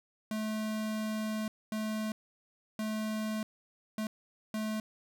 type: tone bursts at uneven times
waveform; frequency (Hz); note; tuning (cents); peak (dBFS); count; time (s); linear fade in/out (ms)
square; 216.4; A3; -29; -33; 5; 0.31-1.48 / 1.72-2.12 / 2.79-3.43 / 3.98-4.07 / 4.54-4.8; 2
effects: none